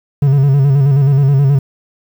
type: tone with vibrato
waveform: triangle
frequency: 138.59 Hz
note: C#3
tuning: in tune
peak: -5 dBFS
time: 0.22-1.59 s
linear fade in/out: 5 ms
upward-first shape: square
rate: 9.4 Hz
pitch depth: 57 cents each way
effects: 7-bit